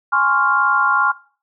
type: chord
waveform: sine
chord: Db major seventh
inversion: second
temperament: equal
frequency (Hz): 830.6 / 1046.5 / 1108.7 / 1396.9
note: Ab5 / C6 / Db6 / F6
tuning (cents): 0 / 0 / 0 / 0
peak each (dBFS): -22 / -20 / -19 / -16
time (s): 0.12-1.12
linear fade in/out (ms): 10
effects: noise-tail reverb RT60 0.4 s tail -19 dB re dry